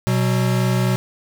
square tone pair together, 123.47 / 187.09 Hz, B2 / F#3, 0 / +19 cents, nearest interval perfect fifth, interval 719 cents, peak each -18 / -22 dBFS, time 0.07-0.96 s, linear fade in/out 0 ms, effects none

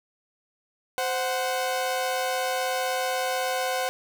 sawtooth tone pair together, 518.7 / 740 Hz, C5 / F#5, -15 / 0 cents, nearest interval tritone, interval 615 cents, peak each -24 dBFS, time 0.98-3.89 s, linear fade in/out 0 ms, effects 9-bit

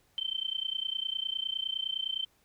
sine tone with amplitude modulation, 3100 Hz, G7, 20 cents flat, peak -27 dBFS, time 0.18-2.25 s, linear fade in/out 0 ms, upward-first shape sine, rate 29.8 Hz, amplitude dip 95%, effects pink hiss -68 dBFS RMS until 2.44 s

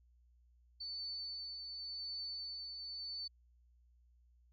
sine tone with tremolo, 4505 Hz, C#8, 27 cents sharp, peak -40 dBFS, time 0.8-3.28 s, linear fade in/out 10 ms, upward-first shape triangle, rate 0.9 Hz, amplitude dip 40%, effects added 60 Hz sine -65 dBFS peak until 4.52 s

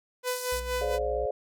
sawtooth tone with tremolo, 500 Hz, B4, 21 cents sharp, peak -23 dBFS, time 0.23-0.99 s, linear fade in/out 50 ms, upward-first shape sine, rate 4.3 Hz, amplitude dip 70%
pink band-pass noise, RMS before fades -39 dBFS, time 0.27-0.6 s, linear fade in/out 5 ms, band 4300 to 15000 Hz, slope 48 dB/octave
triangle tone with vibrato, 60.6 Hz, B1, 32 cents flat, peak -33 dBFS, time 0.52-1.26 s, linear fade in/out 5 ms, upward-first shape sine, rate 7.3 Hz, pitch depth 16 cents each way
sine chord, D half-diminished seventh, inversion second, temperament just, 422.9 / 528.6 / 587.3 / 704.8 Hz, Ab4 / C5 / D5 / F5, +31 / +18 / 0 / +16 cents, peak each -32 / -31 / -32 / -35 dBFS, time 0.81-1.31 s, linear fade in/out 5 ms
effects none

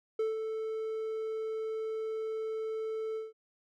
triangle tone with ADSR envelope, 440.5 Hz, A4, 2 cents sharp, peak -25 dBFS, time 0.19-3.33 s, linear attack 5 ms, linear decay 160 ms, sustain -6 dB, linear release 170 ms, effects none

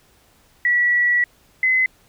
sine tone pair in turn, 1941 / 2037 Hz, B6 / C7, -31 / -47 cents, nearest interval minor second, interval 84 cents, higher second, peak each -14 dBFS, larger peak neither, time 0.65-1.24 / 1.63-1.86 s, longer first, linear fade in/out 2 ms, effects pink hiss -56 dBFS RMS until 2.08 s

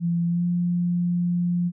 sine tone with pitch glide, 170.7 to 175.2 Hz, F3 to F3, -39 to +6 cents, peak -20 dBFS, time 0-1.72 s, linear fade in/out 50 ms, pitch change +45 cents, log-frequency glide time 0.27-0.45 s, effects none

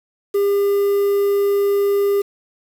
triangle tone with quantisation, 402 Hz, G4, 44 cents sharp, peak -12 dBFS, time 0.34-2.22 s, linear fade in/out 10 ms, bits 6, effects none

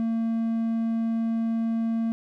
triangle tone, 227.2 Hz, A#3, 44 cents flat, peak -21 dBFS, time 0-2.12 s, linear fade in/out 0 ms, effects none

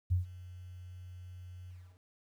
sine tone with ADSR envelope, 90.3 Hz, F#2, 42 cents flat, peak -24 dBFS, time 0.1-2 s, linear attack 22 ms, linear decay 130 ms, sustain -21 dB, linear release 300 ms, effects 11-bit

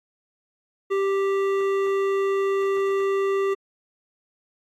sine tone with hard clipping, 392 Hz, G4, in tune, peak -22 dBFS, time 0.9-3.55 s, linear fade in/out 20 ms, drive 12 dB, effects AAC 64 kbps

